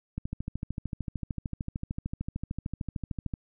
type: click train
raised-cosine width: 5 ms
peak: -20 dBFS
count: 43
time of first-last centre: 0.18-3.338 s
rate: 13.3 Hz
effects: none